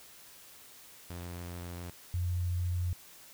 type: tone pair in turn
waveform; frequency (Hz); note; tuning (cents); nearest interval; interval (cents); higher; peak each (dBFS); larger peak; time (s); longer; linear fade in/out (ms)
sawtooth / sine; 87.31 / 88.63; F2 / F2; 0 / +26; unison; 26; second; -36 / -29; second; 1.1-1.9 / 2.14-2.93; first; 0
effects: white hiss -54 dBFS RMS until 3.33 s